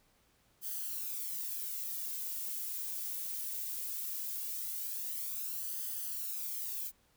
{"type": "noise with flanger", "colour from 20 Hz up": "violet", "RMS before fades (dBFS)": -39, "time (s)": [0.61, 6.92], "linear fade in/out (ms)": 50, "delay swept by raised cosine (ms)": [0.63, 2.63], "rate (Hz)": 0.19, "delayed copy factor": 0.65, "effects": ["pink hiss -70 dBFS RMS until 7.16 s"]}